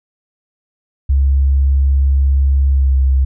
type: tone with pitch glide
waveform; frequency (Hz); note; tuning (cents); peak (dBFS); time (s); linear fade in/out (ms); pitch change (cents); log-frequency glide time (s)
sine; 68.5 to 66.59; C#2 to C2; -20 to +31; -8; 1.09-3.25; 10; -49; 2.7-2.95
effects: tanh soft clip ceiling -4 dBFS